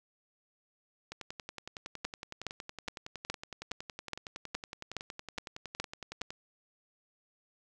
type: two click trains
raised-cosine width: 0.2 ms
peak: -17 / -24 dBFS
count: 11 / 57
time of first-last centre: 2.05-6.217 / 1.12-6.305 s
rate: 2.4 / 10.8 Hz
effects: none